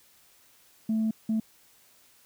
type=tone bursts at uneven times; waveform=sine; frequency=220.4 Hz; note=A3; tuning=3 cents sharp; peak=-22 dBFS; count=2; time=0.89-1.11 / 1.29-1.4 s; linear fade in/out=5 ms; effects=tanh soft clip ceiling -21 dBFS + white hiss -60 dBFS RMS until 2.25 s